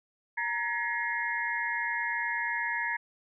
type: tone cluster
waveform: sine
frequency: 932 / 1689 / 1900 / 2137 Hz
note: A#5 / G#6 / A#6 / C7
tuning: -1 / +29 / +33 / +36 cents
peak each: -35 / -33 / -34 / -35 dBFS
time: 0.37-2.97 s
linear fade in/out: 10 ms
effects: none